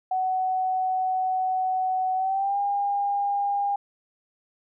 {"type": "tone with pitch glide", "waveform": "sine", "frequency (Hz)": [748, 806.3], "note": ["F#5", "G5"], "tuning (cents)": [19, 49], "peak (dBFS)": -22, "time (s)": [0.11, 3.76], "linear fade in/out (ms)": 5, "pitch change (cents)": 130, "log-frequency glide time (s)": [2.15, 2.58], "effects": []}